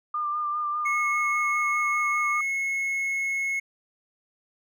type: tone with vibrato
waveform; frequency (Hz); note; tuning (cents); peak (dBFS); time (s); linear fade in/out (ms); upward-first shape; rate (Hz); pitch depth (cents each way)
sine; 1198; D6; +34; -25; 0.14-2.41; 5; sine; 5; 27
type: tone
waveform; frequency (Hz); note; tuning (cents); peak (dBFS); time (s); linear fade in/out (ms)
triangle; 2179; C#7; -30; -23; 0.85-3.6; 10
effects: none